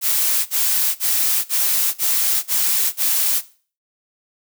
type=noise bursts; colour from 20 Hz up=blue; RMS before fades=-18 dBFS; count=7; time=0.01-3.418 s; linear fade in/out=50 ms; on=450 ms; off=43 ms; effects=noise-tail reverb RT60 0.4 s tail -17 dB re dry